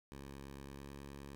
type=tone with pitch glide; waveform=10% pulse; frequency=68.9 to 69.86 Hz; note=C#2 to C#2; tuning=-10 to +14 cents; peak=-40 dBFS; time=0.12-1.35 s; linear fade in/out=0 ms; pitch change=+24 cents; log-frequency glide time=0.74-0.84 s; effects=none